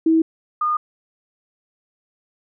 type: tone pair in turn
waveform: sine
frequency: 323.3 / 1220.6 Hz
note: E4 / D#6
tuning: -34 / -34 cents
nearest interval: octave + major seventh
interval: 2300 cents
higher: second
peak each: -12 / -17 dBFS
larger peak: first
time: 0.06-0.22 / 0.61-0.77 s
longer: neither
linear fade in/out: 5 ms
effects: none